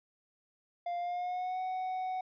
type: tone with pitch glide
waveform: triangle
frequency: 698.5 to 744.3 Hz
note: F5 to F#5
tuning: 0 to +10 cents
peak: -31 dBFS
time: 0.86-2.21 s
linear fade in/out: 5 ms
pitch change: +110 cents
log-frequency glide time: 0.98-1.6 s
effects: resampled to 11025 Hz